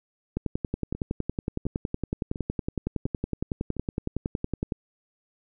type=two click trains; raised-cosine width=3 ms; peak=-14 / -22 dBFS; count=48 / 5; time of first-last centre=0.37-4.722 / 0.95-3.767 s; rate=10.8 / 1.42 Hz; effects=none